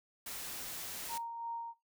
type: noise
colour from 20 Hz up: white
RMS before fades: -43 dBFS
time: 0.26-1.18 s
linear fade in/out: 5 ms
type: tone with tremolo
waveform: sine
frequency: 929 Hz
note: A#5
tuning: 6 cents flat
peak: -37 dBFS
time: 1.08-1.74 s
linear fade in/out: 50 ms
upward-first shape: sine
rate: 2.9 Hz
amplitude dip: 40%
effects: noise-tail reverb RT60 0.2 s tail -18 dB re dry